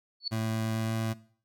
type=tone with exponential growth; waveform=sine; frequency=4435 Hz; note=C#8; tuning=in tune; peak=-25 dBFS; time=0.2-0.28 s; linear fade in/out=5 ms; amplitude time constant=16 ms
type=tone with pitch glide; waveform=25% pulse; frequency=111.3 to 112.07 Hz; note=A2 to A2; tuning=+20 to +32 cents; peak=-25 dBFS; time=0.31-1.14 s; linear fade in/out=20 ms; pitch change=+12 cents; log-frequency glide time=0.73-0.95 s
effects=noise-tail reverb RT60 0.5 s tail -19 dB re dry